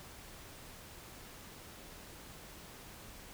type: silence
effects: pink hiss -52 dBFS RMS until 3.33 s